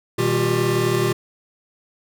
square tone cluster, 122.2 / 158.6 / 198 / 354.9 / 393.9 Hz, B2 / D#3 / G3 / F4 / G4, -18 / +33 / +18 / +28 / +8 cents, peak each -24 / -29 / -30 / -23 / -23 dBFS, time 0.18-1.13 s, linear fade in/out 10 ms, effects none

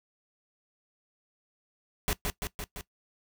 pink noise with echo, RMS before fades -28 dBFS, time 2.08-2.13 s, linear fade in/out 0 ms, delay 170 ms, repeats 4, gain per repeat -3 dB, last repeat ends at 2.81 s, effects noise-tail reverb RT60 0.1 s tail -18 dB re dry

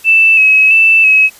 sine tone with vibrato, 2605 Hz, E7, 21 cents flat, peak -4 dBFS, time 0.04-1.3 s, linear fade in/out 50 ms, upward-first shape square, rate 1.5 Hz, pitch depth 29 cents each way, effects white hiss -39 dBFS RMS until 1.39 s + resampled to 32000 Hz

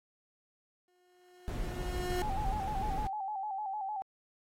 30% pulse tone with exponential growth, 360 Hz, F#4, 47 cents flat, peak -28 dBFS, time 0.88-2.22 s, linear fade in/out 1 ms, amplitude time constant 290 ms
brown noise, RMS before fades -36 dBFS, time 1.48-3.07 s, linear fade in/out 0 ms
sine tone with vibrato, 811 Hz, G#5, 41 cents flat, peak -34 dBFS, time 2.22-4.02 s, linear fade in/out 0 ms, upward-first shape square, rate 6.6 Hz, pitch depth 80 cents each way
effects AAC 48 kbps

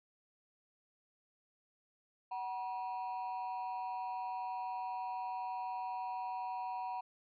triangle ring-modulated tone, 855 Hz, A5, 50 cents flat, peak -32 dBFS, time 2.31-7.01 s, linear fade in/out 10 ms, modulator 106 Hz, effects tanh soft clip ceiling -29 dBFS + resampled to 11025 Hz

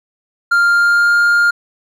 triangle tone with pitch glide, 1396.9 to 1408.2 Hz, F6 to F6, 0 to +14 cents, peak -7 dBFS, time 0.51-1.51 s, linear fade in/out 10 ms, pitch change +14 cents, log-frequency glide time 0.62-1.15 s, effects none

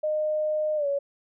sine tone with pitch glide, 613 to 562.1 Hz, D#5 to C#5, -26 to +24 cents, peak -23 dBFS, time 0.03-0.99 s, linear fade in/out 10 ms, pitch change -150 cents, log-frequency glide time 0.76-0.87 s, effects none

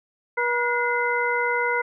harmonic tone with a mistuned harmonic, 482 Hz, B4, 42 cents flat, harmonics 1 / 2 / 3 / 4, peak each -26 / -26 / -26 / -26 dBFS, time 0.37-1.82 s, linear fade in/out 10 ms, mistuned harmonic 4, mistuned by +110 cents, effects none

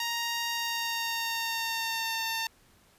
10% pulse tone with pitch glide, 934 to 903.7 Hz, A#5 to A5, +3 to +46 cents, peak -21 dBFS, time 0-2.47 s, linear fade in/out 2 ms, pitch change -57 cents, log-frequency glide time 0.5-2.21 s, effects pink hiss -62 dBFS RMS until 2.98 s + resampled to 32000 Hz

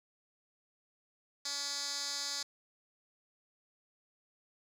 10% pulse tone with band-pass filter, 283.7 Hz, C#4, 40 cents sharp, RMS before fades -38 dBFS, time 1.45-2.43 s, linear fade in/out 5 ms, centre 5500 Hz, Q 5.4, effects none

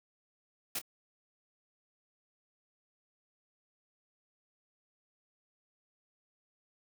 white noise with echo, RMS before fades -35 dBFS, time 0.75-0.79 s, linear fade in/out 5 ms, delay 26 ms, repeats 1, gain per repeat -12 dB, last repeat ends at 0.816 s, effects none

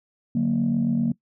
sine chord, D augmented, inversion none, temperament equal, 146.83 / 185 / 233.1 Hz, D3 / F#3 / A#3, 0 / 0 / 0 cents, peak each -26 / -25 / -20 dBFS, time 0.35-1.12 s, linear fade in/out 5 ms, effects noise-tail reverb RT60 0.1 s tail -21 dB re dry + tanh soft clip ceiling -14 dBFS

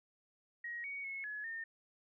sine tone with pitch steps, 1890 / 2240 / 2186 / 1697 / 1821 Hz, A#6 / C#7 / C#7 / G#6 / A#6, +23 / +18 / -25 / +37 / -41 cents, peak -40 dBFS, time 0.64-1.64 s, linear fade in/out 5 ms, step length 200 ms, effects none

